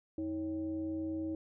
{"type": "tone with frequency modulation", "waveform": "sine", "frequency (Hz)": 319.1, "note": "D#4", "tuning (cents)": 44, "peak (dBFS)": -34, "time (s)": [0.18, 1.35], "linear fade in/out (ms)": 2, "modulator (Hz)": 233, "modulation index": 0.49, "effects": []}